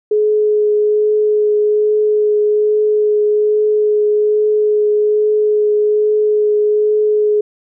sine tone with vibrato, 422.5 Hz, G#4, 30 cents sharp, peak -10 dBFS, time 0.11-7.41 s, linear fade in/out 5 ms, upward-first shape triangle, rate 1.2 Hz, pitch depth 12 cents each way, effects none

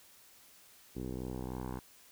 10% pulse tone with low-pass filter sweep, 63.3 Hz, B1, 43 cents sharp, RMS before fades -40 dBFS, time 0.95-1.8 s, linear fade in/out 20 ms, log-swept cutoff 370 to 1200 Hz, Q 1.5, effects white hiss -60 dBFS RMS until 2.11 s

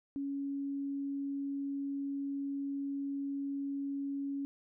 sine tone, 278.7 Hz, C#4, 9 cents sharp, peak -34 dBFS, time 0.16-4.45 s, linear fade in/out 0 ms, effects none

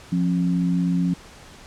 sine tone pair together, 175.37 / 271.3 Hz, F3 / C#4, +7 / -37 cents, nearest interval minor sixth, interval 756 cents, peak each -19 / -25 dBFS, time 0.12-1.14 s, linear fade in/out 5 ms, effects pink hiss -45 dBFS RMS until 1.66 s + low-pass 8000 Hz 12 dB/octave

